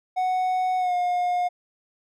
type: tone with pitch glide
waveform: triangle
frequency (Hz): 740 to 715.2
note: F#5 to F5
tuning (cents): 0 to +41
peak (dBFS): -19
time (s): 0.16-1.49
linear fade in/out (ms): 20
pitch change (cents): -59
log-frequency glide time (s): 0.78-0.94
effects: none